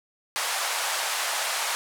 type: band-pass noise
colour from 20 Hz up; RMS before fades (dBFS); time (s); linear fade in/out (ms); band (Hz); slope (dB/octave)
pink; -28; 0.36-1.75; 0; 700 to 12000; 24
effects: none